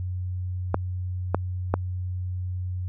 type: clicks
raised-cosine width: 1 ms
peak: -7 dBFS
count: 3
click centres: 0.744 / 1.346 / 1.74 s
effects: added 91 Hz sine -27 dBFS peak until 2.88 s